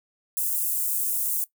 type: high-pass noise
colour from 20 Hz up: white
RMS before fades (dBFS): -26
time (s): 0.37-1.44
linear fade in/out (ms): 0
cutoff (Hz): 8600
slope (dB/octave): 24
effects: noise-tail reverb RT60 0.1 s tail -18 dB re dry